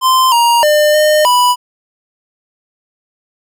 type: tone with pitch steps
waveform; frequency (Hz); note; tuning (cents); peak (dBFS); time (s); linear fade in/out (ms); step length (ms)
square; 1037 / 942 / 600 / 609 / 986; C6 / A#5 / D5 / D#5 / B5; -16 / +18 / +37 / -37 / -3; -8; 0.01-1.56; 50; 310
effects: none